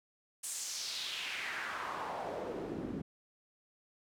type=noise with band-pass filter sweep; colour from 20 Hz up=pink; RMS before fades=-40 dBFS; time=0.43-3.02 s; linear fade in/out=10 ms; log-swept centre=9000 to 220 Hz; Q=2.5; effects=none